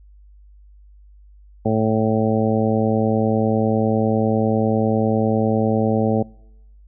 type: harmonic tone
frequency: 110 Hz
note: A2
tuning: in tune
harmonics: 1 / 2 / 3 / 4 / 5 / 6 / 7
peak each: -22 / -20 / -27 / -23 / -24 / -29 / -27 dBFS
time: 1.65-6.23 s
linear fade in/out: 10 ms
effects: noise-tail reverb RT60 0.9 s tail -26 dB re dry + added 50 Hz sine -44 dBFS peak until 6.87 s